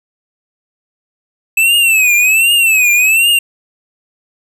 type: tone with vibrato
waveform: square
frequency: 2608 Hz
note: E7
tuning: 19 cents flat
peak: -8 dBFS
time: 1.57-3.39 s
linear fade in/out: 5 ms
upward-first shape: triangle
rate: 1.3 Hz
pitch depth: 160 cents each way
effects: none